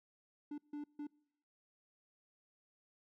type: tone bursts at uneven times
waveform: triangle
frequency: 293.7 Hz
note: D4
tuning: in tune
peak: -39 dBFS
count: 3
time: 0.51-0.58 / 0.73-0.84 / 0.99-1.07 s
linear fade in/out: 5 ms
effects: noise-tail reverb RT60 0.8 s tail -26 dB re dry